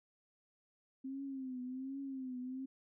sine tone with vibrato, 262.6 Hz, C4, 6 cents sharp, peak -40 dBFS, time 1.04-2.66 s, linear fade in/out 10 ms, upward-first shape triangle, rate 1.3 Hz, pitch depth 96 cents each way, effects none

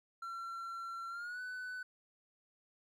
triangle tone with pitch glide, 1359 to 1499.2 Hz, F6 to F#6, -48 to +22 cents, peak -39 dBFS, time 0.22-1.83 s, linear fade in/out 5 ms, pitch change +170 cents, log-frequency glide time 1.09-1.41 s, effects none

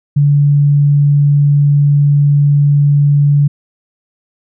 sine tone, 144.1 Hz, D3, 33 cents flat, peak -6 dBFS, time 0.16-3.48 s, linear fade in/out 10 ms, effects none

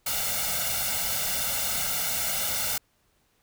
white noise with comb filter, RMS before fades -28 dBFS, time 0.06-2.78 s, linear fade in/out 5 ms, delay 1.4 ms, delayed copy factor +0.95, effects pink hiss -68 dBFS RMS until 3.42 s

